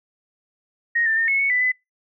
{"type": "tone with pitch steps", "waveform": "sine", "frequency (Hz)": [1869, 1784, 1822, 2191, 2214, 1990, 2009], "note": ["A#6", "A6", "A#6", "C#7", "C#7", "B6", "B6"], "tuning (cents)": [4, 23, -40, -21, -3, 13, 29], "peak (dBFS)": -17, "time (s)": [0.95, 1.72], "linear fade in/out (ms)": 10, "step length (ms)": 110, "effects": ["noise-tail reverb RT60 0.2 s tail -24 dB re dry"]}